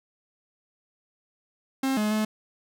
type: tone with pitch steps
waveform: 45% pulse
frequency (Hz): 266.8 / 212 / 215.3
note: C4 / G#3 / A3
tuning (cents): +34 / +36 / -37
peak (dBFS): -23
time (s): 1.83-2.25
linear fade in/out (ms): 5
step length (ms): 140
effects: none